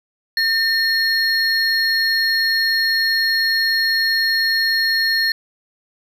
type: tone pair together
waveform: triangle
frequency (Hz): 1809 / 4295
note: A6 / C8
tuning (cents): +48 / +44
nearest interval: octave + minor third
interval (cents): 1496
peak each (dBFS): -16 / -17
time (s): 0.37-5.32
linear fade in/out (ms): 2
effects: none